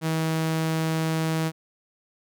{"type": "tone", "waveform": "sawtooth", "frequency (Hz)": 160.4, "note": "E3", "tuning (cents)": -47, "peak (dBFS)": -19, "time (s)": [0.01, 1.52], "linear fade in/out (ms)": 50, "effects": []}